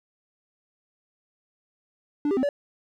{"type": "tone with pitch steps", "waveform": "triangle", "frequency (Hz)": [293.1, 396.7, 258.6, 573], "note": ["D4", "G4", "C4", "D5"], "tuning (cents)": [-3, 21, -20, -43], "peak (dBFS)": -19, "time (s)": [2.25, 2.49], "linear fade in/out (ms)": 2, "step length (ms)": 60, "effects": []}